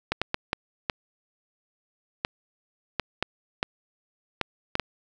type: clicks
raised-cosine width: 0.3 ms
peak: -8 dBFS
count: 12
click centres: 0.12 / 0.216 / 0.344 / 0.531 / 0.898 / 2.249 / 2.997 / 3.226 / 3.629 / 4.413 / 4.754 / 4.797 s
effects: none